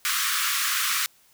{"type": "high-pass noise", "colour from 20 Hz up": "pink", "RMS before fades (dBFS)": -25, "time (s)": [0.05, 1.06], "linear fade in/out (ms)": 0, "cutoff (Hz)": 1100, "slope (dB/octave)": 96, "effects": ["white hiss -59 dBFS RMS until 1.33 s"]}